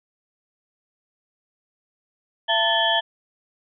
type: tone cluster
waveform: sine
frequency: 674 / 899 / 1747 / 3088 / 3328 Hz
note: E5 / A5 / A6 / G7 / G#7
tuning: +38 / +37 / -13 / -27 / +3 cents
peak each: -24 dBFS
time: 2.48-3.01 s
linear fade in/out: 20 ms
effects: none